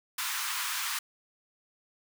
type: high-pass noise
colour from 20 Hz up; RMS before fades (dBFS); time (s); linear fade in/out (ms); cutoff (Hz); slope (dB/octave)
pink; -33; 0.18-0.99; 5; 980; 48
effects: none